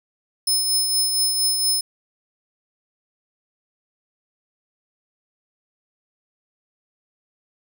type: tone with tremolo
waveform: 20% pulse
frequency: 5200 Hz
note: E8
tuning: 24 cents flat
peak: -11 dBFS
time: 0.47-1.81 s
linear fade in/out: 5 ms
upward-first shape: triangle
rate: 4.3 Hz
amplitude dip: 45%
effects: none